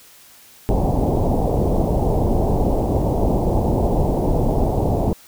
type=low-pass noise; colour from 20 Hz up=pink; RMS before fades=-18 dBFS; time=0.69-5.13 s; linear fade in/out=0 ms; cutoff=850 Hz; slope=48 dB/octave; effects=white hiss -47 dBFS RMS until 5.27 s